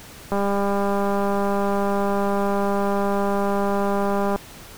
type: click train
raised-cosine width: 1 ms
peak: -10 dBFS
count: 809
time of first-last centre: 0.32-4.36 s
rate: 200 Hz
effects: pink hiss -42 dBFS RMS until 4.77 s